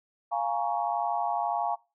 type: chord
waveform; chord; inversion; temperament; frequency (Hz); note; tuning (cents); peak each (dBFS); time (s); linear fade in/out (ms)
sine; Bb minor seventh; second; equal with one note detuned; 698.5 / 830.6 / 932.3 / 1115.2; F5 / Ab5 / Bb5 / Db6; 0 / 0 / 0 / +10; -30 / -30 / -33 / -35; 0.31-1.76; 20
effects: noise-tail reverb RT60 0.3 s tail -23 dB re dry